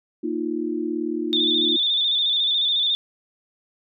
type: chord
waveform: sine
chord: Bb suspended fourth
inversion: none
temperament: equal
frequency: 233.1 / 311.1 / 349.2 Hz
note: Bb3 / Eb4 / F4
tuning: 0 / 0 / 0 cents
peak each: -30 / -26 / -27 dBFS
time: 0.23-1.77 s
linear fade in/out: 10 ms
type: tone with vibrato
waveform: sine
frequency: 3562 Hz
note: A7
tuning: 21 cents sharp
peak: -18 dBFS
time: 1.33-2.95 s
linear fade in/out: 0 ms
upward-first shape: square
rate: 14 Hz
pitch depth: 42 cents each way
effects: none